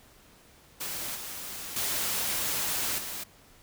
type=noise with level steps; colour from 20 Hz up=white; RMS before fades=-35 / -39 / -30 / -37 dBFS; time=0.8-3.24 s; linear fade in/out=10 ms; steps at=1.15 / 1.76 / 2.98 s; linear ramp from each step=5 ms; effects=pink hiss -57 dBFS RMS until 3.62 s